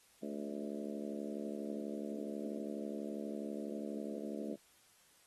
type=harmonic tone with a mistuned harmonic; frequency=72.2 Hz; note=D2; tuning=29 cents flat; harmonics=3 / 4 / 5 / 6 / 7 / 8 / 9; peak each=-43 / -45 / -47 / -49 / -50 / -51 / -52 dBFS; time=0.22-4.56 s; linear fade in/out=10 ms; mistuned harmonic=8; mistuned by=+18 cents; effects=white hiss -67 dBFS RMS until 5.26 s + AAC 32 kbps